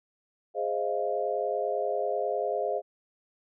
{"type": "chord", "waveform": "sine", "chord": "F minor seventh", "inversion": "first", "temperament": "equal with one note detuned", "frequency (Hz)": [415.3, 523.3, 622.3, 692.4], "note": ["Ab4", "C5", "Eb5", "F5"], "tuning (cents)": [0, 0, 0, -15], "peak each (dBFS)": -32, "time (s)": [0.54, 2.82], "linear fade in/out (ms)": 50, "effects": []}